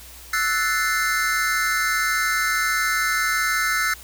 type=chord; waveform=square; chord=F# half-diminished seventh; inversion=third; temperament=equal; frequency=1318.5 / 1480 / 1760 / 2093 Hz; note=E6 / F#6 / A6 / C7; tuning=0 / 0 / 0 / 0 cents; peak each=-26 dBFS; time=0.33-3.94 s; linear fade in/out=5 ms; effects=added 60 Hz sine -45 dBFS peak until 4.03 s + white hiss -43 dBFS RMS until 4.03 s